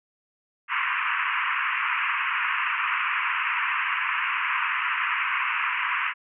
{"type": "band-pass noise", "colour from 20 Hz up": "pink", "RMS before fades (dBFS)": -26, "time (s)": [0.68, 6.14], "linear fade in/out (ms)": 50, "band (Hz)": [980, 2800], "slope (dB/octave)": 96, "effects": []}